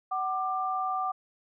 sine tone pair together, 751.2 / 1188 Hz, F#5 / D6, +26 / +20 cents, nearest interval minor sixth, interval 794 cents, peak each -30 / -30 dBFS, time 0.11-1.12 s, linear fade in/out 10 ms, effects none

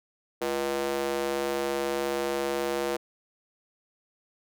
square tone with high-pass filter, 69.3 Hz, C#2, in tune, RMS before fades -29 dBFS, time 0.41-2.97 s, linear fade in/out 10 ms, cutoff 430 Hz, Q 2.3, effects none

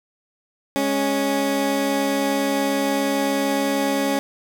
20% pulse tone pair together, 207.1 / 277.2 Hz, G#3 / C#4, -5 / 0 cents, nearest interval perfect fourth, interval 505 cents, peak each -22 / -15 dBFS, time 0.76-4.19 s, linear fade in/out 0 ms, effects none

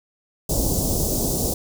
pink band-stop noise, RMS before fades -22 dBFS, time 0.49-1.54 s, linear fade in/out 5 ms, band 640 to 5500 Hz, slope 24 dB/octave, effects none

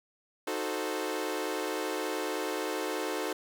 sawtooth chord, D# diminished seventh, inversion none, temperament equal, 311.1 / 370 / 440 / 523.3 Hz, D#4 / F#4 / A4 / C5, 0 / 0 / 0 / 0 cents, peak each -33 / -33 / -32 / -34 dBFS, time 0.47-3.33 s, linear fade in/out 5 ms, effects none

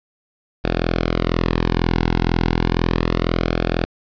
sawtooth tone with flanger, 42.05 Hz, E1, 35 cents sharp, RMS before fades -19 dBFS, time 0.64-3.85 s, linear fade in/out 0 ms, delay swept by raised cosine 0.98 to 1.67 ms, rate 0.31 Hz, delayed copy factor -0.75, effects resampled to 11025 Hz + 7-bit

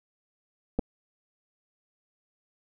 clicks, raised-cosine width 2 ms, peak -14 dBFS, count 2, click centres 0.789 / 0.793 s, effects none

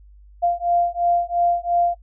sine beating tone pair, 694 / 696.9 Hz, F5 / F5, -11 / -4 cents, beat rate 2.9 Hz, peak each -20 dBFS, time 0.42-1.95 s, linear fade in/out 20 ms, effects noise-tail reverb RT60 0.1 s tail -22 dB re dry + added 50 Hz sine -44 dBFS peak until 2.02 s

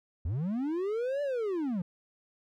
triangle linear two-way sweep, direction up then down, 70.4 to 587.3 to 164.9 Hz, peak -27 dBFS, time 0.25-1.82 s, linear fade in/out 5 ms, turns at 1.22 s, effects none

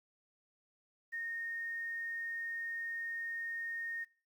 sine tone with quantisation, 1845 Hz, A#6, 18 cents flat, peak -37 dBFS, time 1.12-4.05 s, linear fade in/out 20 ms, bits 11, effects noise-tail reverb RT60 0.4 s tail -21 dB re dry + Opus 48 kbps

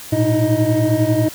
triangle tone cluster, 110.7 / 120.7 / 307.5 / 319.7 / 625 Hz, A2 / B2 / D#4 / D#4 / D#5, +11 / -39 / -20 / +47 / +8 cents, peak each -18 dBFS, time 0.12-1.29 s, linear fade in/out 10 ms, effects white hiss -35 dBFS RMS until 1.34 s

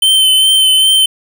square tone with vibrato, 3081 Hz, G7, 31 cents flat, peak -7 dBFS, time 0.02-1.06 s, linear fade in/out 5 ms, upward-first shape sine, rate 2.5 Hz, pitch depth 20 cents each way, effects none

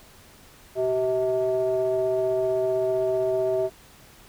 triangle ring-modulated tone, 130.2 Hz, C3, 8 cents flat, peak -16 dBFS, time 0.75-3.7 s, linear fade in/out 50 ms, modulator 513 Hz, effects pink hiss -51 dBFS RMS until 4.28 s

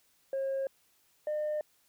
sine tone pair in turn, 540 / 605 Hz, C#5 / D#5, -45 / -49 cents, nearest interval major second, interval 196 cents, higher second, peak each -28 dBFS, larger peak neither, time 0.33-0.67 / 1.27-1.61 s, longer neither, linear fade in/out 2 ms, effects tanh soft clip ceiling -28 dBFS + white hiss -69 dBFS RMS until 1.88 s

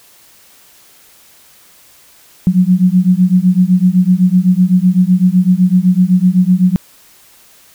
sine beating tone pair, 178.7 / 186.6 Hz, F3 / F#3, +40 / +15 cents, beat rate 7.9 Hz, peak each -10 dBFS, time 2.47-6.76 s, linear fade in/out 0 ms, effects white hiss -45 dBFS RMS until 7.74 s

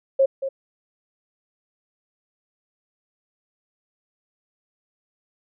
sine tone with echo, 540 Hz, C#5, 45 cents flat, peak -13 dBFS, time 0.19-0.26 s, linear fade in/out 10 ms, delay 230 ms, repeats 1, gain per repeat -10 dB, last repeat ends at 0.49 s, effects none

